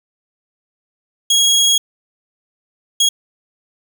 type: tone bursts at uneven times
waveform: 25% pulse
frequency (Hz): 3305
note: G#7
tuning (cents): -9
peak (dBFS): -7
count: 2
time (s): 1.3-1.78 / 3-3.09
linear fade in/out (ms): 5
effects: none